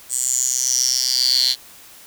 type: tone with high-pass filter sweep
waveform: 10% pulse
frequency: 127.6 Hz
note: C3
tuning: 43 cents flat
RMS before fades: -19 dBFS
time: 0.09-1.56 s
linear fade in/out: 50 ms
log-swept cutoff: 8000 to 4000 Hz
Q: 9.7
effects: white hiss -44 dBFS RMS until 2.06 s